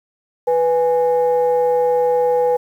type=tone pair together; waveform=sine; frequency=493.8 / 830.5 Hz; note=B4 / G#5; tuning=0 / 0 cents; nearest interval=major sixth; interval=900 cents; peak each=-13 / -19 dBFS; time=0.47-2.57 s; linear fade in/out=10 ms; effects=tanh soft clip ceiling -7 dBFS + 8-bit